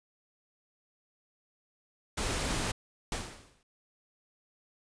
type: noise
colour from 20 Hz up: pink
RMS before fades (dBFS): -32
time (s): 2.17-2.72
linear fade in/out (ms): 10
type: noise with exponential decay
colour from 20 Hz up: pink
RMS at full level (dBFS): -32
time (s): 3.12-3.63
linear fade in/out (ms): 2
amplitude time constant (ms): 110
effects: resampled to 22050 Hz